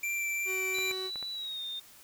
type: tone with vibrato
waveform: square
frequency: 2349 Hz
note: D7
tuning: in tune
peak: -31 dBFS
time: 0.03-0.92 s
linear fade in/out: 5 ms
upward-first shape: sine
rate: 2.8 Hz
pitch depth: 8 cents each way
type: tone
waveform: 45% pulse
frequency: 375.4 Hz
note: F#4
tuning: 25 cents sharp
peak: -37 dBFS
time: 0.45-1.11 s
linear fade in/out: 50 ms
type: tone with pitch glide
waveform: sine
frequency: 3951 to 3644 Hz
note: B7 to A#7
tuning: 0 to -40 cents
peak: -35 dBFS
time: 0.74-1.8 s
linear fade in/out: 10 ms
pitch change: -140 cents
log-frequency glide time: 1.32-1.63 s
type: clicks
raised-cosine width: 0.5 ms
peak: -29 dBFS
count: 4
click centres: 0.786 / 0.911 / 1.158 / 1.227 s
effects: white hiss -55 dBFS RMS until 2.03 s